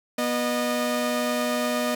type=tone pair together; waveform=sawtooth; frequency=243.5 / 613 Hz; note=B3 / D#5; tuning=-24 / -26 cents; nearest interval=octave + major third; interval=1598 cents; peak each=-22 dBFS; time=0.18-1.95 s; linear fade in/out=5 ms; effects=none